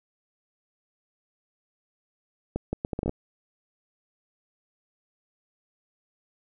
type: accelerating click train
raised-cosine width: 2 ms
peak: -14 dBFS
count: 9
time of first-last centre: 2.56-3.094 s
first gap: 170 ms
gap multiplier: 0.7
effects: none